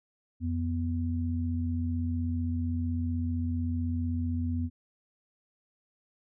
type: tone pair together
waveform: sine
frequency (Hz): 87.31 / 246.2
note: F2 / B3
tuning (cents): 0 / -5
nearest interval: octave + tritone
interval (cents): 1795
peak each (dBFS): -29 / -32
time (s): 0.4-4.7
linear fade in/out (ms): 50
effects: none